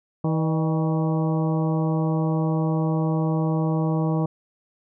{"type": "harmonic tone with a mistuned harmonic", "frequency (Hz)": 160, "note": "D#3", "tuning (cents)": 49, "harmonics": [1, 2, 3, 4, 5, 6, 7], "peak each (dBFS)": [-21, -27, -31, -33, -35, -37, -38], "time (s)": [0.24, 4.26], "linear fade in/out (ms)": 5, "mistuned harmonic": 4, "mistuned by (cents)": -67, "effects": []}